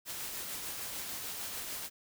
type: noise with tremolo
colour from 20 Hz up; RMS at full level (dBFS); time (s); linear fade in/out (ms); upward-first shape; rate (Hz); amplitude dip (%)
white; -39; 0.05-1.9; 50; triangle; 6.7; 30
effects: none